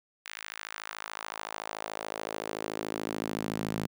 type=tone with high-pass filter sweep; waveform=sawtooth; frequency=53.7 Hz; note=A1; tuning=41 cents flat; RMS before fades=-37 dBFS; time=0.25-3.87 s; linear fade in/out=10 ms; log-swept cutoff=2000 to 170 Hz; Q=1.5; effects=none